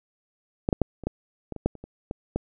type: clicks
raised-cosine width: 2 ms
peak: -9 / -7 / -6 / -25 / -12 / -19 / -22 / -8 / -29 / -26 / -17 / -12 dBFS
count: 12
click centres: 0.689 / 0.728 / 0.817 / 1.037 / 1.07 / 1.523 / 1.563 / 1.66 / 1.753 / 1.84 / 2.111 / 2.36 s
effects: none